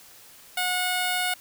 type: tone with notch filter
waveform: 5% pulse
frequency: 727 Hz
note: F#5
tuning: 31 cents flat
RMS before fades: -26 dBFS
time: 0.57-1.34 s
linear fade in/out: 5 ms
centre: 6200 Hz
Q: 0.66
effects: white hiss -50 dBFS RMS until 1.4 s